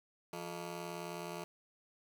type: ring-modulated tone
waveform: 15% pulse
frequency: 261.6 Hz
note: C4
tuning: in tune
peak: -32 dBFS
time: 0.33-1.44 s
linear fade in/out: 0 ms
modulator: 91.1 Hz
effects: none